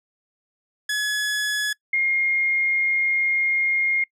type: tone pair in turn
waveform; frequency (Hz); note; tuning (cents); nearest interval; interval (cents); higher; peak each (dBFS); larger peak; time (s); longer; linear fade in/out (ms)
sawtooth / sine; 1696 / 2133; G#6 / C7; +36 / +33; major third; 397; second; -18; neither; 0.89-1.73 / 1.93-4.04; second; 5
effects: noise-tail reverb RT60 0.1 s tail -25 dB re dry + low-pass 11000 Hz 12 dB/octave